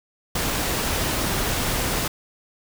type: noise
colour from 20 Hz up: pink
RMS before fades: -24 dBFS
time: 0.35-2.08 s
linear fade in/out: 5 ms
effects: none